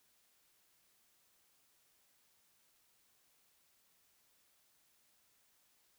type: silence
effects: white hiss -73 dBFS RMS until 5.98 s